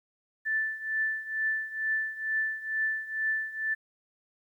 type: tone with tremolo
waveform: sine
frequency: 1760 Hz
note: A6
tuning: in tune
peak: -24 dBFS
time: 0.45-3.75 s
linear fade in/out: 20 ms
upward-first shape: triangle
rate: 2.2 Hz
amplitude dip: 85%
effects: 11-bit